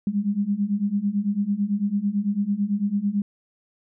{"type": "beating tone pair", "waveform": "sine", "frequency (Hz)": [197.9, 206.9], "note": ["G3", "G#3"], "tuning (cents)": [17, -6], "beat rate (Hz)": 9, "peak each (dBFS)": [-25, -23], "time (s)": [0.07, 3.22], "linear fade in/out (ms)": 2, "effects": []}